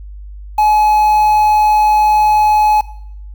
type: tone with quantisation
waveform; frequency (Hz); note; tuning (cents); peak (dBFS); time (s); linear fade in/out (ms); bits
triangle; 849; G#5; +38; -6; 0.58-2.81; 5; 5
effects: noise-tail reverb RT60 0.7 s tail -18 dB re dry + added 50 Hz sine -28 dBFS peak until 3.34 s